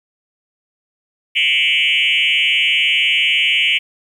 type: tone with frequency modulation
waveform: sine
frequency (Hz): 2630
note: E7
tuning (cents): -5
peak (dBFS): -11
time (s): 1.35-3.79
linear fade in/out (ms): 20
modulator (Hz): 146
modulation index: 3.3
effects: tanh soft clip ceiling -7 dBFS + 8-bit